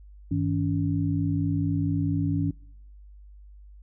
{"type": "tone cluster", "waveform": "sine", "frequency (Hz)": [98, 158, 282.3], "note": ["G2", "D#3", "C#4"], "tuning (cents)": [0, 27, 32], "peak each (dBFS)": -27, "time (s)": [0.31, 2.51], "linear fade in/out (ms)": 5, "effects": ["noise-tail reverb RT60 0.7 s tail -24 dB re dry", "added 50 Hz sine -45 dBFS peak until 3.82 s"]}